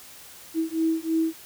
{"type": "beating tone pair", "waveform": "sine", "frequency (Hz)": [322.2, 325.3], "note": ["E4", "E4"], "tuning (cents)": [-39, -23], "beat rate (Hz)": 3.1, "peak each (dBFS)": [-25, -25], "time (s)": [0.54, 1.34], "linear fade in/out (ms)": 50, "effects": ["white hiss -46 dBFS RMS until 1.45 s"]}